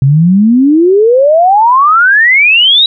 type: exponential sweep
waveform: sine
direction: up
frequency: 130 to 3915 Hz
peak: -3 dBFS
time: 0.02-2.86 s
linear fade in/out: 2 ms
effects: none